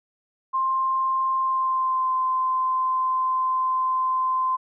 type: tone with pitch glide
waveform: sine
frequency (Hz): 1054 to 1035.9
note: C6 to C6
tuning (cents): +12 to -18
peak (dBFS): -20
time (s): 0.53-4.57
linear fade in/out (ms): 20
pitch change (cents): -30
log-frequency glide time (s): 1.39-2.12
effects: none